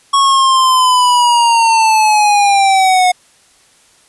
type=linear sweep; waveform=square; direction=down; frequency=1108.7 to 723 Hz; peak=-8 dBFS; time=0.13-3.12 s; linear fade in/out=10 ms; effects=white hiss -49 dBFS RMS until 4.08 s + resampled to 24000 Hz